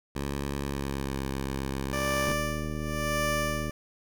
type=tone with pitch glide; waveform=10% pulse; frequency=70 to 67.54 Hz; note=C#2 to C#2; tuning=+18 to -44 cents; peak=-22 dBFS; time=0.15-2.33 s; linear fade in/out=10 ms; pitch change=-62 cents; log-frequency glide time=0.6-1.19 s
type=tone with tremolo; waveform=15% pulse; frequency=588 Hz; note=D5; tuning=2 cents sharp; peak=-20 dBFS; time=1.93-3.71 s; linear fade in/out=2 ms; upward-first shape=sine; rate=0.93 Hz; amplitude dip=85%
type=click train; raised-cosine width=3 ms; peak=-22 dBFS; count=109; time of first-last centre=2.28-3.695 s; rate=76.3 Hz
effects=none